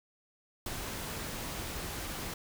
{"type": "noise with ADSR envelope", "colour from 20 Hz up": "pink", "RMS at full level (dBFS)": -36, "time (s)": [0.66, 2.34], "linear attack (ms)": 3, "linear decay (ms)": 26, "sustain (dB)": -3, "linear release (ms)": 4, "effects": []}